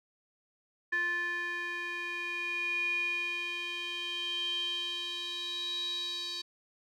square tone with band-pass filter sweep, 349.2 Hz, F4, in tune, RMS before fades -35 dBFS, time 0.92-6.42 s, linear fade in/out 10 ms, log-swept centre 1800 to 4200 Hz, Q 9.8, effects none

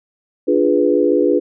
sine chord, D diminished seventh, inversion none, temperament equal, 293.7 / 349.2 / 415.3 / 493.9 Hz, D4 / F4 / Ab4 / Cb5, 0 / 0 / 0 / 0 cents, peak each -17 dBFS, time 0.47-1.4 s, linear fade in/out 20 ms, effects none

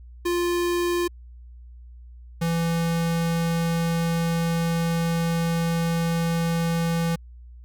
square tone pair in turn, 349.2 / 167.05 Hz, F4 / E3, 0 / +23 cents, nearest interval octave + minor second, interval 1277 cents, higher first, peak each -22 dBFS, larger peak neither, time 0.25-1.08 / 2.41-7.16 s, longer second, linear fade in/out 10 ms, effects added 60 Hz sine -41 dBFS peak until 7.64 s

